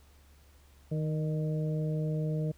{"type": "harmonic tone with a mistuned harmonic", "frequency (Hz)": 155.56, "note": "D#3", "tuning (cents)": 0, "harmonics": [1, 2, 3, 4], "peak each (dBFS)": [-29, -41, -39, -42], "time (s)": [0.91, 2.52], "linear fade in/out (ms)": 10, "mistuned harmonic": 4, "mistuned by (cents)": -23, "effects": ["added 71 Hz sine -57 dBFS peak until 2.57 s", "pink hiss -64 dBFS RMS until 2.57 s"]}